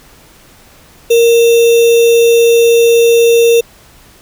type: tone with sample-and-hold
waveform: sine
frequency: 466.2 Hz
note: A#4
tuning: in tune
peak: -4 dBFS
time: 1.1-3.61 s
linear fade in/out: 10 ms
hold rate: 3150 Hz
effects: pink hiss -42 dBFS RMS until 4.21 s